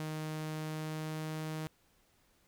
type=tone with pitch glide; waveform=sawtooth; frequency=155.56 to 156.64 Hz; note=D#3 to D#3; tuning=0 to +12 cents; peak=-33 dBFS; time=0-1.67 s; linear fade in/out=0 ms; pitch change=+12 cents; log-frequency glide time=0.56-1.4 s; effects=pink hiss -70 dBFS RMS until 2.47 s